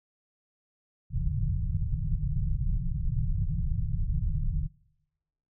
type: low-pass noise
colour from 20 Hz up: pink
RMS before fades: -28 dBFS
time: 1.1-4.68 s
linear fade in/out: 20 ms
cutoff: 170 Hz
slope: 96 dB/octave
effects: noise-tail reverb RT60 1.0 s tail -25 dB re dry